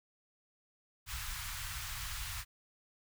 pink band-stop noise, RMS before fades -41 dBFS, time 1.06-2.45 s, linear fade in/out 50 ms, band 110 to 1100 Hz, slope 24 dB/octave, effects none

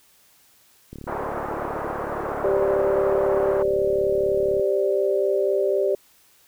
click train, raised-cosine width 3 ms, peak -24 dBFS, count 133, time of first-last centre 0.93-4.597 s, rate 36 Hz
pink band-pass noise, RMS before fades -29 dBFS, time 1.07-3.63 s, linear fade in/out 10 ms, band 360 to 1300 Hz, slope 24 dB/octave
sine chord, G suspended fourth, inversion none, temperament equal, 392 / 523.3 / 587.3 Hz, G4 / C5 / D5, 0 / 0 / 0 cents, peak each -21 / -26 / -23 dBFS, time 2.44-5.95 s, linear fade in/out 2 ms
effects white hiss -57 dBFS RMS until 6.47 s

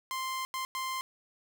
sawtooth tone bursts at uneven times, 1046.5 Hz, C6, in tune, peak -29 dBFS, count 3, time 0.11-0.45 / 0.54-0.65 / 0.75-1.01 s, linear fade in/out 0 ms, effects 11-bit

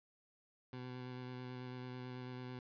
20% pulse tone with vibrato, 126 Hz, B2, 35 cents sharp, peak -40 dBFS, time 0.73-2.59 s, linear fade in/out 2 ms, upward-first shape square, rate 9.1 Hz, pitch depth 11 cents each way, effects resampled to 11025 Hz

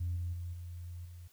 sine tone with level steps, 87 Hz, F2, 6 cents flat, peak -31 / -33 / -37 / -41 / -46 dBFS, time 0-1.28 s, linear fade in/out 10 ms, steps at 0.16 / 0.33 / 0.53 / 1.05 s, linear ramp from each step 5 ms, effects tanh soft clip ceiling -28 dBFS + white hiss -66 dBFS RMS until 1.32 s

